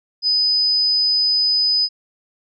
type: tone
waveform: sine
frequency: 5000 Hz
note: D#8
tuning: 8 cents sharp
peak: -14 dBFS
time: 0.22-1.89 s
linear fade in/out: 50 ms
effects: none